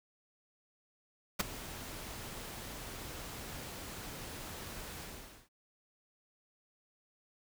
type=noise with ADSR envelope; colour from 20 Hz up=pink; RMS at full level=-27 dBFS; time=1.39-5.49 s; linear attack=15 ms; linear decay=11 ms; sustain=-18 dB; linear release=500 ms; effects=none